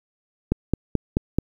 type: click train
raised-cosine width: 3 ms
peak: -6 dBFS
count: 5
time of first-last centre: 0.52-1.386 s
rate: 4.62 Hz
effects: 8-bit